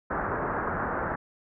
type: low-pass noise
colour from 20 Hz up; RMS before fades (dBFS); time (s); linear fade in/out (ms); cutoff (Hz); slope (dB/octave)
white; -30; 0.1-1.16; 10; 1600; 48
effects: none